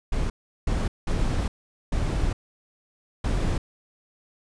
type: noise bursts at uneven times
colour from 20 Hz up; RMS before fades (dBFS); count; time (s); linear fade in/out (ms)
brown; -24; 5; 0.12-0.3 / 0.67-0.88 / 1.07-1.48 / 1.92-2.33 / 3.24-3.58; 5
effects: resampled to 22050 Hz